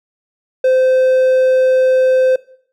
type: tone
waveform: triangle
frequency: 517 Hz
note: C5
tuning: 21 cents flat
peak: -7 dBFS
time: 0.64-2.36 s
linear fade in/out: 5 ms
effects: noise-tail reverb RT60 0.6 s tail -20 dB re dry